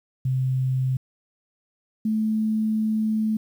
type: tone pair in turn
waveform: sine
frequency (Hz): 130 / 217.6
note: C3 / A3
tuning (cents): -11 / -19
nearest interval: major sixth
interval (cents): 892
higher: second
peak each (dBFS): -20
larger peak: neither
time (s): 0.25-0.97 / 2.05-3.37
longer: second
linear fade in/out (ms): 5
effects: 9-bit